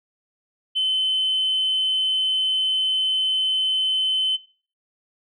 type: tone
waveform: sine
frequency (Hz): 3055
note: G7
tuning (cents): -45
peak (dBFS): -18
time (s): 0.75-4.37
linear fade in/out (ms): 20
effects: noise-tail reverb RT60 0.4 s tail -17 dB re dry + tanh soft clip ceiling -15 dBFS